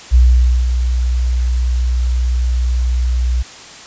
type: tone with ADSR envelope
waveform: sine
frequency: 61.6 Hz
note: B1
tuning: 4 cents flat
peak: -4 dBFS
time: 0.11-3.43 s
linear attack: 36 ms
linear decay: 510 ms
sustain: -8 dB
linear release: 16 ms
effects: white hiss -35 dBFS RMS until 3.86 s + resampled to 16000 Hz